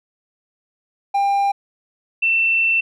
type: tone pair in turn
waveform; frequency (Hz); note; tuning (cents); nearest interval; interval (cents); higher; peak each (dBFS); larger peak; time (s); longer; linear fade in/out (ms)
triangle / sine; 798 / 2684; G5 / E7; +31 / +31; octave + major sixth; 2100; second; -13 / -14; first; 1.14-1.52 / 2.22-2.81; second; 10
effects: none